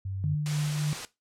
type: tone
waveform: sine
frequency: 96.2 Hz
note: G2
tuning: 32 cents flat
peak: -31 dBFS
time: 0.05-0.35 s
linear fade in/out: 5 ms
type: tone with tremolo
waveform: sine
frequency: 149.5 Hz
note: D3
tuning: 31 cents sharp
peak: -24 dBFS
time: 0.24-0.93 s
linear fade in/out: 0 ms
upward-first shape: triangle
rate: 3.5 Hz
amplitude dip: 35%
type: low-pass noise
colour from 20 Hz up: white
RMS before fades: -40 dBFS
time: 0.46-1.05 s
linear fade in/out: 0 ms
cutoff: 7700 Hz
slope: 12 dB/octave
effects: noise-tail reverb RT60 0.2 s tail -17 dB re dry + low-pass 12000 Hz 12 dB/octave